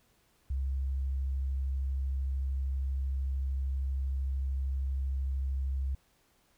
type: tone with vibrato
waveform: sine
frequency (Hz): 67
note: C2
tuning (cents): +42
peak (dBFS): -29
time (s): 0.5-5.95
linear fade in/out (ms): 5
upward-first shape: sine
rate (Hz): 13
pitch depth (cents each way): 11
effects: pink hiss -69 dBFS RMS until 6.57 s